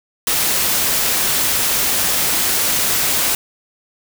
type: noise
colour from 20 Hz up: white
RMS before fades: -17 dBFS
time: 0.27-3.35 s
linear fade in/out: 2 ms
effects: none